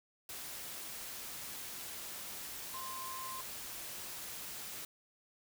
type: tone in noise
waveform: sine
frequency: 1046.5 Hz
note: C6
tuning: in tune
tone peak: -43 dBFS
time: 2.74-3.41 s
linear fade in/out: 2 ms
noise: white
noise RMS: -45 dBFS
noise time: 0.29-4.85 s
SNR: -1 dB
effects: none